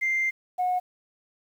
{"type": "tone pair in turn", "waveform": "sine", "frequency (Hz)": [2093, 728.1], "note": ["C7", "F#5"], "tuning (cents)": [0, -28], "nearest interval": "octave + tritone", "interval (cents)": 1828, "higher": "first", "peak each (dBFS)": -21, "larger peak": "neither", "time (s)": [[0.01, 0.31], [0.58, 0.8]], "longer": "first", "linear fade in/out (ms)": 20, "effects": ["tanh soft clip ceiling -19 dBFS", "9-bit"]}